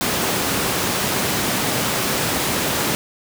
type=high-pass noise; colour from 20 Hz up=pink; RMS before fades=-21 dBFS; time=0.01-2.95 s; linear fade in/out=0 ms; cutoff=130 Hz; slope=12 dB/octave; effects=none